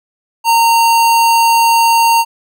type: tone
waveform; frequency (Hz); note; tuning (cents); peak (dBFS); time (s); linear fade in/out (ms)
square; 921; A#5; -21; -8; 0.44-2.25; 50
effects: none